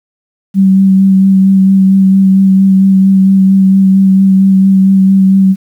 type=tone with vibrato; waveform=sine; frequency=192.1 Hz; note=G3; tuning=35 cents flat; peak=-3 dBFS; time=0.54-5.56 s; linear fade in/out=50 ms; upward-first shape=sine; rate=4.4 Hz; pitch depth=17 cents each way; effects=7-bit